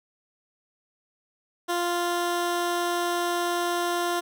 15% pulse tone, 348.6 Hz, F4, 3 cents flat, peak -18 dBFS, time 1.68-4.21 s, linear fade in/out 20 ms, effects none

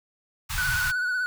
pink band-stop noise, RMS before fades -30 dBFS, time 0.49-0.92 s, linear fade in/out 20 ms, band 150 to 910 Hz, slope 48 dB/octave
triangle tone with vibrato, 1480 Hz, F#6, in tune, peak -22 dBFS, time 0.58-1.26 s, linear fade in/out 0 ms, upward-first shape sine, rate 16 Hz, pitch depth 38 cents each way
effects none

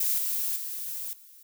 violet noise with level steps, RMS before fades -26 / -29 / -35 / -52 dBFS, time 0-1.43 s, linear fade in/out 5 ms, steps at 0.18 / 0.56 / 1.13 s, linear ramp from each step 2 ms, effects none

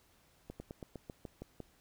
slowing click train, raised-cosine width 2 ms, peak -30 dBFS, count 9, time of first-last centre 0.5-1.603 s, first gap 100 ms, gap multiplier 1.09, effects pink hiss -68 dBFS RMS until 1.8 s

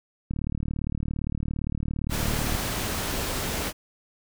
click train, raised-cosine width 5 ms, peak -17 dBFS, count 85, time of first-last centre 0.31-2.55 s, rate 37.5 Hz
pink noise, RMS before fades -29 dBFS, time 2.09-3.73 s, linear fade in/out 50 ms
effects none

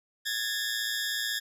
20% pulse tone cluster, 1668 / 1784 / 3682 Hz, G#6 / A6 / A#7, +7 / +23 / -22 cents, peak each -27 / -29 / -31 dBFS, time 0.25-1.4 s, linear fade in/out 20 ms, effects resampled to 32000 Hz

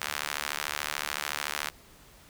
sawtooth tone with high-pass filter, 73.7 Hz, D2, 7 cents sharp, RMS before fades -34 dBFS, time 0.01-1.7 s, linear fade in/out 5 ms, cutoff 1400 Hz, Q 0.89, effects pink hiss -55 dBFS RMS until 2.29 s

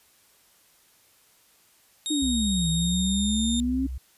25% pulse tone with pitch glide, 3729 to 3646 Hz, A#7 to A#7, 0 to -39 cents, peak -23 dBFS, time 2.06-3.6 s, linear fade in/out 0 ms, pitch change -39 cents, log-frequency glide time 2.64-3.37 s
sine exponential two-way sweep, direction down then up, 311.2 to 160 to 271.3 Hz, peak -23 dBFS, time 2.1-3.87 s, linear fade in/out 10 ms, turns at 2.69 s
sine tone with vibrato, 64.4 Hz, C2, 27 cents flat, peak -30 dBFS, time 2.22-3.98 s, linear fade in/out 5 ms, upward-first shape triangle, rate 14 Hz, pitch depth 32 cents each way
effects white hiss -60 dBFS RMS until 4.17 s + resampled to 32000 Hz

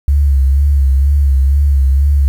sine tone with vibrato, 69.3 Hz, C#2, in tune, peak -7 dBFS, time 0.08-2.28 s, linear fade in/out 0 ms, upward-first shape sine, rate 2.1 Hz, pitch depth 63 cents each way, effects 7-bit

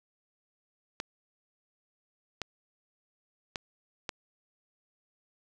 clicks, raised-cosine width 0.2 ms, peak -16 dBFS, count 4, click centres 1.001 / 2.417 / 3.558 / 4.092 s, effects none

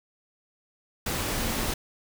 sine tone in noise, 230.3 Hz, A#3, 21 cents flat, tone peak -35 dBFS, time 1.37-1.64 s, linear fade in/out 5 ms, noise pink, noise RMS -29 dBFS, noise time 1.06-1.74 s, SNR -9 dB, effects none

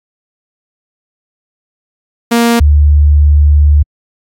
sawtooth / sine tone pair in turn, 234.3 / 73.57 Hz, A#3 / D2, +9 / +4 cents, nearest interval octave + minor sixth, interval 2005 cents, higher first, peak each -3 dBFS, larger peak neither, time 2.31-2.6 / 2.6-3.83 s, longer second, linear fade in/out 10 ms, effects AAC 64 kbps

